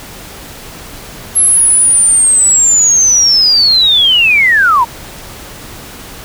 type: linear sweep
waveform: sine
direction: down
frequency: 11175 to 899 Hz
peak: -5 dBFS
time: 1.35-4.85 s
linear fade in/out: 20 ms
effects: pink hiss -30 dBFS RMS until 6.24 s